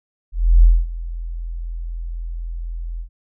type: tone with ADSR envelope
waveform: sine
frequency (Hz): 42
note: E1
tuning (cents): +33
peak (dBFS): -5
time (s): 0.32-3.09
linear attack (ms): 310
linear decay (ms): 230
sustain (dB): -19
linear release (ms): 89
effects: none